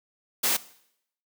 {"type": "noise", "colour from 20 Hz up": "white", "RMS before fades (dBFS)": -24, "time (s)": [0.43, 0.57], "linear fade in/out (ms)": 10, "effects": ["noise-tail reverb RT60 0.7 s tail -18 dB re dry", "high-pass 200 Hz 12 dB/octave"]}